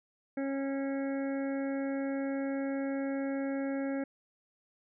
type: harmonic tone with a mistuned harmonic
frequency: 273.5 Hz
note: C#4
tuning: 23 cents flat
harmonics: 1 / 2 / 3 / 5 / 6 / 7 / 8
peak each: -32 / -37 / -47 / -51 / -48 / -53 / -51 dBFS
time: 0.37-4.04 s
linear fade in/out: 5 ms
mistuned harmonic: 7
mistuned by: +18 cents
effects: none